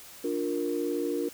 sine chord, Bb major, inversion first, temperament equal with one note detuned, 293.7 / 352.7 / 466.2 Hz, D4 / F4 / Bb4, 0 / +17 / 0 cents, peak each -31 dBFS, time 0.24-1.29 s, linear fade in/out 5 ms, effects tanh soft clip ceiling -18 dBFS + white hiss -48 dBFS RMS until 1.33 s

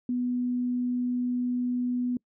sine tone, 246.9 Hz, B3, in tune, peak -25 dBFS, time 0.09-2.17 s, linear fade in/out 2 ms, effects noise-tail reverb RT60 0.1 s tail -26 dB re dry

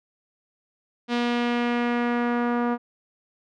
sawtooth tone with low-pass filter sweep, 240 Hz, B3, 49 cents flat, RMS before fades -24 dBFS, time 1.08-2.78 s, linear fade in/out 50 ms, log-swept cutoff 3800 to 1200 Hz, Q 1.4, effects none

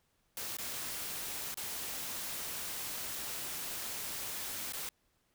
white noise with dropouts, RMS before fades -40 dBFS, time 0.37-4.89 s, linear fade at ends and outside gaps 1 ms, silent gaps 0.569-0.585 / 1.543-1.572 / 4.723-4.734 s, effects pink hiss -75 dBFS RMS until 5.34 s

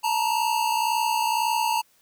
square tone pair together, 882.1 / 944 Hz, A5 / A#5, +4 / +22 cents, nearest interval minor second, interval 118 cents, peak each -25 dBFS, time 0.03-1.82 s, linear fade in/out 20 ms, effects white hiss -62 dBFS RMS until 2.01 s

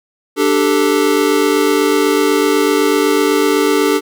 square chord, D suspended fourth, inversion none, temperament equal with one note detuned, 295.4 / 392 / 440 Hz, D4 / G4 / A4, +10 / 0 / 0 cents, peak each -16 dBFS, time 0.36-4.01 s, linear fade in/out 50 ms, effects none

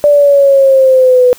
sine exponential sweep, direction down, 587.3 to 493.9 Hz, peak -3 dBFS, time 0.04-1.33 s, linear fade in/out 0 ms, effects white hiss -38 dBFS RMS until 1.38 s

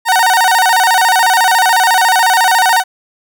30% pulse tone with vibrato, 830.6 Hz, G#5, in tune, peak -5 dBFS, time 0.05-2.84 s, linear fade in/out 50 ms, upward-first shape square, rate 14 Hz, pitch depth 180 cents each way, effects none

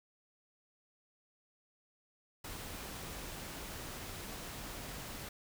pink noise, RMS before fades -45 dBFS, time 2.44-5.29 s, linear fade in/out 5 ms, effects none

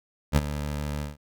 20% pulse tone with ADSR envelope, 73.42 Hz, D2, in tune, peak -11 dBFS, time 0.32-1.17 s, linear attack 45 ms, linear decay 36 ms, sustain -13 dB, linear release 160 ms, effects none

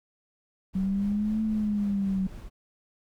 brown noise with tremolo, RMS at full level -40 dBFS, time 0.73-2.5 s, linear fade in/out 20 ms, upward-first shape sine, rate 3.8 Hz, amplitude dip 40%
sine exponential two-way sweep, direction up then down, 187.9 to 220 to 187.9 Hz, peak -24 dBFS, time 0.75-2.27 s, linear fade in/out 5 ms, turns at 1.42 s
effects none

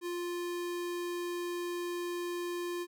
square tone, 350 Hz, F4, 4 cents sharp, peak -35 dBFS, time 0.01-2.87 s, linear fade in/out 50 ms, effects none

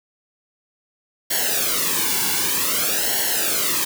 white noise with flanger, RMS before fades -21 dBFS, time 1.3-3.85 s, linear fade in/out 10 ms, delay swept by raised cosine 0.81 to 1.61 ms, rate 0.53 Hz, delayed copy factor -0.85, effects none

